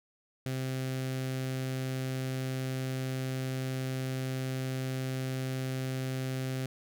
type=tone with notch filter; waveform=sawtooth; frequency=130.81 Hz; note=C3; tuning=in tune; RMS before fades=-34 dBFS; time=0.46-6.66 s; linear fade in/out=0 ms; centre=980 Hz; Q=1.5; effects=none